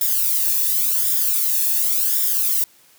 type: noise with flanger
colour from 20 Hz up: violet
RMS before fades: -19 dBFS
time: 0.01-2.64 s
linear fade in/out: 2 ms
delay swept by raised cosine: 0.57 to 1.16 ms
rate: 0.91 Hz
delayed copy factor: +0.9
effects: white hiss -53 dBFS RMS until 2.98 s + high-pass 80 Hz 12 dB/octave